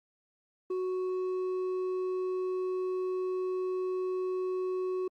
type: tone with hard clipping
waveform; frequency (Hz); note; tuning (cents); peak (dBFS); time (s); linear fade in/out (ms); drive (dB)
sine; 370; F#4; 0; -31; 0.7-5.08; 5; 4
effects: Opus 24 kbps